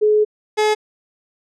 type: tone pair in turn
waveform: sine / 30% pulse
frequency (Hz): 424.6 / 426.7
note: G#4 / G#4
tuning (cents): +38 / +47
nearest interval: unison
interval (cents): 9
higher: second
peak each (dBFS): -11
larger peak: neither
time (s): 0.01-0.25 / 0.57-0.75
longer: first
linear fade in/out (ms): 20
effects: low-pass 7000 Hz 12 dB/octave